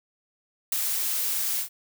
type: noise with ADSR envelope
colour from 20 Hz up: blue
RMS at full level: -23 dBFS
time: 0.72-1.69 s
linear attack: 3 ms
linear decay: 18 ms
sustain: -4 dB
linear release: 97 ms
effects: none